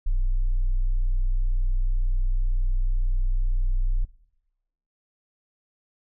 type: tone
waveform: sine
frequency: 31 Hz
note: B0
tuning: 7 cents sharp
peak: -17 dBFS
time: 0.06-4.05 s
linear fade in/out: 10 ms
effects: noise-tail reverb RT60 0.9 s tail -21 dB re dry + tanh soft clip ceiling -18 dBFS